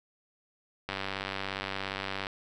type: click train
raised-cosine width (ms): 0.3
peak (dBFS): -17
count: 135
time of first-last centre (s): 0.89-2.269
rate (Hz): 97.2
effects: none